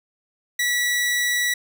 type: tone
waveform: sawtooth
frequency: 1946 Hz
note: B6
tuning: 26 cents flat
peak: -16 dBFS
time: 0.59-1.54 s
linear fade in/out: 5 ms
effects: none